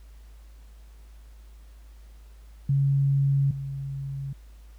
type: tone pair in turn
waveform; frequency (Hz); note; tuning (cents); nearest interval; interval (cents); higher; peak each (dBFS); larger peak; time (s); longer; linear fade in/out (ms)
sine; 138.59 / 137.32; C#3 / C#3; 0 / -16; unison; 16; first; -19 / -30; first; 2.69-3.51 / 3.51-4.33; neither; 5
effects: added 53 Hz sine -45 dBFS peak until 4.78 s + pink hiss -62 dBFS RMS until 4.78 s